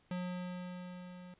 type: tone with level ramp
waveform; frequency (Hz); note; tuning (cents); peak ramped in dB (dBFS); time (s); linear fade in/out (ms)
square; 180; F#3; -47; -36 to -50; 0.11-1.34; 2
effects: pink hiss -70 dBFS RMS until 1.39 s + resampled to 8000 Hz